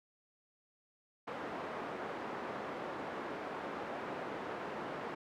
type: band-pass noise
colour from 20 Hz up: pink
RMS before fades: -42 dBFS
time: 1.27-5.15 s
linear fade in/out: 10 ms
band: 310 to 1400 Hz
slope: 12 dB/octave
effects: none